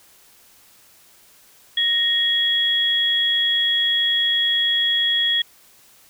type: tone pair together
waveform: sine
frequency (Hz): 1864.7 / 3323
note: A#6 / G#7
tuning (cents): 0 / 0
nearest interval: minor seventh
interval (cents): 1000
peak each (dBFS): -24 / -17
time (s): 1.77-5.42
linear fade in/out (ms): 5
effects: white hiss -52 dBFS RMS until 6.09 s